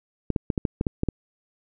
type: clicks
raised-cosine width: 3 ms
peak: -10 dBFS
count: 9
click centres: 0.303 / 0.362 / 0.502 / 0.578 / 0.652 / 0.811 / 0.868 / 1.034 / 1.087 s
effects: none